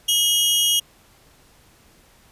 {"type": "tone pair together", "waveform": "sawtooth", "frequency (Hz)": [2900, 3255], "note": ["F#7", "G#7"], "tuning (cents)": [-35, -36], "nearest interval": "major second", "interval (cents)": 199, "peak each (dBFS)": -16, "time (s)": [0.08, 0.8], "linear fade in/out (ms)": 10, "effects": ["pink hiss -54 dBFS RMS until 2.31 s", "resampled to 32000 Hz"]}